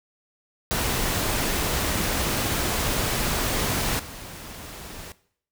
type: noise with level steps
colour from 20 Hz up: pink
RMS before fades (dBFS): -25 / -39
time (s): 0.71-5.12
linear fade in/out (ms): 0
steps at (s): 3.99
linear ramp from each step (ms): 5
effects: noise-tail reverb RT60 0.6 s tail -18 dB re dry